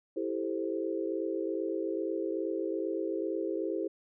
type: chord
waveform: sine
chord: A minor seventh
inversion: second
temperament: equal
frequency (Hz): 329.6 / 392 / 440 / 523.3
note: E4 / G4 / A4 / C5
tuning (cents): 0 / 0 / 0 / 0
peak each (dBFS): -34 / -35 / -38 / -38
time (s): 0.16-3.88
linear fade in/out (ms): 10
effects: none